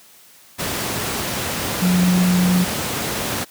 sine tone in noise, 180.5 Hz, F#3, 43 cents flat, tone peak -13 dBFS, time 1.81-2.65 s, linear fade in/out 20 ms, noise pink, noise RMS -23 dBFS, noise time 0.58-3.45 s, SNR +7 dB, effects white hiss -48 dBFS RMS until 3.5 s + high-pass 100 Hz 12 dB/octave

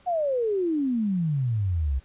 sine exponential sweep, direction down, 740 to 62.7 Hz, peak -22 dBFS, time 0.06-2 s, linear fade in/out 20 ms, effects pink hiss -58 dBFS RMS until 2.04 s + resampled to 8000 Hz

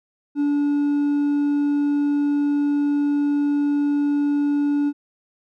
triangle tone with hard clipping, 288.9 Hz, D4, 28 cents flat, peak -18 dBFS, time 0.35-4.93 s, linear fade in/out 50 ms, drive 5 dB, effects none

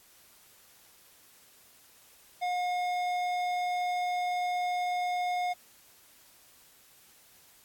sine tone with tanh clipping, 718 Hz, F5, 48 cents sharp, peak -30 dBFS, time 2.41-5.54 s, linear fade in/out 20 ms, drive 14 dB, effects white hiss -59 dBFS RMS until 7.64 s + AAC 64 kbps

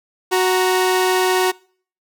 sawtooth tone pair together, 370 / 932.3 Hz, F#4 / A#5, 0 / 0 cents, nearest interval octave + major third, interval 1600 cents, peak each -11 / -18 dBFS, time 0.31-1.52 s, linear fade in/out 20 ms, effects noise-tail reverb RT60 0.5 s tail -25 dB re dry

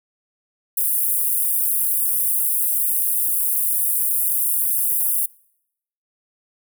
pink high-pass noise, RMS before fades -20 dBFS, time 0.77-5.26 s, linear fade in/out 5 ms, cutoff 9800 Hz, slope 48 dB/octave, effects noise-tail reverb RT60 0.8 s tail -26 dB re dry

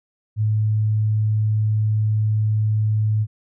sine tone, 107.5 Hz, A2, 40 cents flat, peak -16 dBFS, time 0.36-3.27 s, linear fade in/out 50 ms, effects none

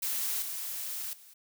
blue noise with level steps, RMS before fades -32 / -37 / -54 dBFS, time 0.02-1.34 s, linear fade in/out 10 ms, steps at 0.42 / 1.13 s, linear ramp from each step 2 ms, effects none

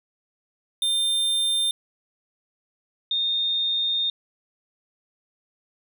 square / sine tone pair in turn, 3600 / 3659 Hz, A7 / A#7, +39 / -33 cents, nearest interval unison, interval 28 cents, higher second, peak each -21 / -21 dBFS, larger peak neither, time 0.82-1.71 / 3.11-4.1 s, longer second, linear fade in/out 2 ms, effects none

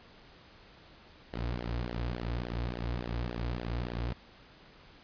sawtooth tone with flanger, 59.3 Hz, A#1, 30 cents sharp, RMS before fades -35 dBFS, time 1.33-4.13 s, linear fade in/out 0 ms, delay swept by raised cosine 0.79 to 5.39 ms, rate 3.5 Hz, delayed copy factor -0.8, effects pink hiss -56 dBFS RMS until 5.03 s + resampled to 11025 Hz

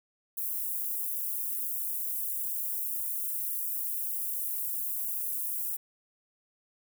white high-pass noise, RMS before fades -33 dBFS, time 0.37-5.77 s, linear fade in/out 10 ms, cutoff 11000 Hz, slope 24 dB/octave, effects none

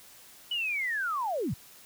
sine linear sweep, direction down, 2986 to 88.6 Hz, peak -28 dBFS, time 0.51-1.54 s, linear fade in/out 5 ms, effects white hiss -53 dBFS RMS until 1.85 s

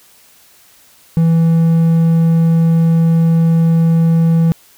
triangle tone, 164.81 Hz, E3, in tune, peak -6 dBFS, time 1.17-4.52 s, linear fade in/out 0 ms, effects white hiss -47 dBFS RMS until 4.77 s

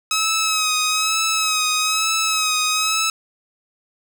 10% pulse tone with vibrato, 1279 Hz, D#6, 47 cents sharp, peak -9 dBFS, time 0.11-3.1 s, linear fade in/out 2 ms, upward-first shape sine, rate 1.1 Hz, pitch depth 38 cents each way, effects none

